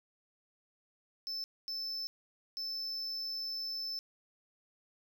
triangle tone bursts at uneven times, 5274 Hz, E8, in tune, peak -35 dBFS, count 3, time 1.27-1.44 / 1.68-2.07 / 2.57-3.99 s, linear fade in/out 0 ms, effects none

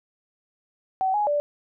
sine tone with pitch steps, 759 / 834 / 585 Hz, F#5 / G#5 / D5, +44 / +7 / -7 cents, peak -20 dBFS, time 1.01-1.4 s, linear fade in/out 0 ms, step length 130 ms, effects none

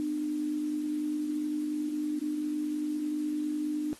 sine tone pair together, 251.1 / 301 Hz, B3 / D4, +29 / +43 cents, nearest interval minor third, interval 314 cents, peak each -39 / -29 dBFS, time 0-3.93 s, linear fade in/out 0 ms, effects white hiss -54 dBFS RMS until 3.99 s + AAC 32 kbps

